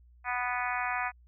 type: harmonic tone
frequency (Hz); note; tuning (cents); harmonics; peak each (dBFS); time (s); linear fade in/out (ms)
246.9; B3; 0; 3 / 4 / 5 / 6 / 7 / 8 / 9 / 10; -35 / -36 / -37 / -38 / -38 / -39 / -40 / -40; 0.24-1.12; 50
effects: added 60 Hz sine -55 dBFS peak until 1.27 s